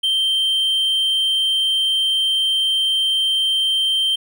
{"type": "tone", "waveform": "triangle", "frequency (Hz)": 3136, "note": "G7", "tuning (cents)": 0, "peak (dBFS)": -14, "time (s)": [0.03, 4.16], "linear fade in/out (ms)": 10, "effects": []}